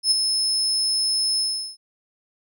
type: tone with ADSR envelope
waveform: 35% pulse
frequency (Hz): 5210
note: E8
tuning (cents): -21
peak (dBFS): -11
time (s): 0.03-1.77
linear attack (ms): 82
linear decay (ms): 15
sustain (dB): -6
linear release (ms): 380
effects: none